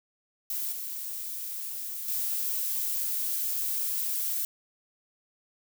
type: noise with level steps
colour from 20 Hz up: violet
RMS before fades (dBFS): -32 / -36 / -30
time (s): 0.5-4.45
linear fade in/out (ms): 2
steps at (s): 0.72 / 2.08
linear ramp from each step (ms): 2
effects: none